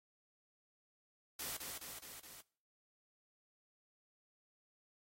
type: noise with echo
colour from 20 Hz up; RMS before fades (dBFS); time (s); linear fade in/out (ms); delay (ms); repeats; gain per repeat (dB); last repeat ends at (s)
white; -43; 1.39-1.57; 5; 210; 4; -3; 2.41
effects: noise-tail reverb RT60 0.5 s tail -23 dB re dry + AAC 48 kbps